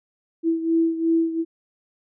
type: beating tone pair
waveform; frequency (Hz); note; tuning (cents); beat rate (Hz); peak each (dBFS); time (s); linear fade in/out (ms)
sine; 328.3 / 331.1; E4 / E4; -7 / +8; 2.8; -19 / -24; 0.43-1.45; 50
effects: none